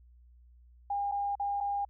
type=tone with dropouts; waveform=sine; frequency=807 Hz; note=G#5; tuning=50 cents flat; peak=-29 dBFS; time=0.9-1.85 s; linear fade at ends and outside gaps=5 ms; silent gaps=1.115-1.12 / 1.354-1.397 / 1.604-1.608 s; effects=added 60 Hz sine -55 dBFS peak until 1.89 s